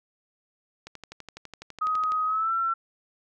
click train, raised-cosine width 0.2 ms, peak -23 dBFS, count 16, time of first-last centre 0.87-2.12 s, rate 12 Hz
sine tone with pitch glide, 1258 to 1348.3 Hz, D#6 to E6, +19 to +39 cents, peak -23 dBFS, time 1.81-2.74 s, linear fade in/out 10 ms, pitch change +120 cents, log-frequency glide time 2.26-2.53 s
effects none

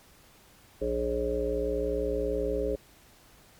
harmonic tone with a mistuned harmonic, 59.8 Hz, A#1, 45 cents sharp, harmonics 1 / 3 / 5 / 7 / 9 / 10, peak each -34 / -42 / -36 / -30 / -31 / -41 dBFS, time 0.81-2.76 s, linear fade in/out 10 ms, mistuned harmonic 1, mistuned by -18 cents, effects pink hiss -57 dBFS RMS until 3.59 s + MP3 96 kbps

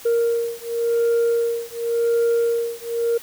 sine beating tone pair, 466.2 / 467.11 Hz, A#4 / A#4, 0 / +4 cents, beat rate 0.91 Hz, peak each -19 dBFS, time 0.05-3.18 s, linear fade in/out 10 ms, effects tanh soft clip ceiling -14 dBFS + white hiss -41 dBFS RMS until 3.22 s

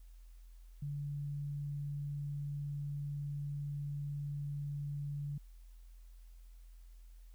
sine tone, 143.9 Hz, D3, 35 cents flat, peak -37 dBFS, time 0.82-5.38 s, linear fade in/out 5 ms, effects added 42 Hz sine -52 dBFS peak until 7.34 s + white hiss -73 dBFS RMS until 7.34 s

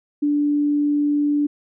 sine tone, 292.2 Hz, D4, 9 cents flat, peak -16 dBFS, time 0.22-1.47 s, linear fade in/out 10 ms, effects none

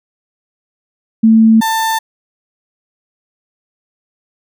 sine / 35% pulse tone pair in turn, 222.8 / 891.2 Hz, A3 / A5, +22 / +22 cents, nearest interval 2 octaves, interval 2400 cents, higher second, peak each -4 / -11 dBFS, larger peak first, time 1.23-1.61 / 1.61-1.99 s, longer neither, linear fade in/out 10 ms, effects none

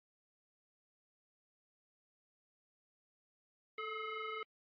sine tone with frequency modulation, 415.3 Hz, G#4, in tune, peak -39 dBFS, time 3.78-4.43 s, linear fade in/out 2 ms, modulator 855 Hz, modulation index 2.5, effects MP3 32 kbps

